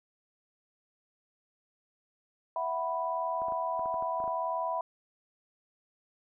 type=chord; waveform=sine; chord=E suspended second; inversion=none; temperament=equal; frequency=659.3 / 740 / 987.8 Hz; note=E5 / F#5 / B5; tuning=0 / 0 / 0 cents; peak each=-34 / -37 / -32 dBFS; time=2.56-4.81 s; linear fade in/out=2 ms
type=clicks; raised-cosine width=1 ms; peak=-31 dBFS; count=10; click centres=3.419 / 3.484 / 3.522 / 3.794 / 3.858 / 3.942 / 4.025 / 4.202 / 4.24 / 4.278 s
effects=none